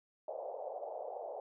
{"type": "band-pass noise", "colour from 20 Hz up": "pink", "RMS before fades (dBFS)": -43, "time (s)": [0.28, 1.4], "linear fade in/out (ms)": 2, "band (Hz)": [500, 760], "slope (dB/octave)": 48, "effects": []}